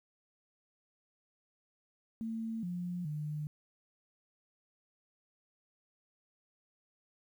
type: tone with pitch steps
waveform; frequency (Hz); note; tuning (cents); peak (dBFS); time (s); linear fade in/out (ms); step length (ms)
sine; 224.9 / 177 / 150.5; A3 / F3 / D3; +38 / +23 / +43; -35; 2.21-3.47; 0; 420
effects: 11-bit